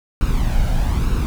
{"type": "noise with flanger", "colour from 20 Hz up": "brown", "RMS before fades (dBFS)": -17, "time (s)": [0.21, 1.26], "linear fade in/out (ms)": 0, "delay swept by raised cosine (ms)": [0.74, 1.36], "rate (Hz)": 1.1, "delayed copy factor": 0.6, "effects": []}